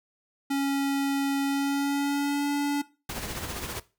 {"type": "tone with pitch glide", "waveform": "square", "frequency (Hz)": [277.2, 286.8], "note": ["C#4", "D4"], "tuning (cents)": [0, -41], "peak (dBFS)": -25, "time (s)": [0.5, 2.82], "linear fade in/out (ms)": 10, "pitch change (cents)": 59, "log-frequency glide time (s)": [1.44, 2.49]}
{"type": "noise with tremolo", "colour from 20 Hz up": "pink", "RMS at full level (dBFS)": -33, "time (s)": [3.09, 3.8], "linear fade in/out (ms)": 5, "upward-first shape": "sine", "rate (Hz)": 15, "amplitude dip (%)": 45}
{"effects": ["noise-tail reverb RT60 0.3 s tail -18 dB re dry"]}